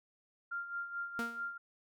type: tone with tremolo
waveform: sine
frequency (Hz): 1394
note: F6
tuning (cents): -4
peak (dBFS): -35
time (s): 0.51-1.58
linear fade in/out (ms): 10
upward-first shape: sine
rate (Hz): 4.6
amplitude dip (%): 65
type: tone with exponential decay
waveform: sawtooth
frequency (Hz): 233.1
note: A#3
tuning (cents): 0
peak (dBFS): -31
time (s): 1.19-1.52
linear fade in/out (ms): 0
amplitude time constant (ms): 70
effects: none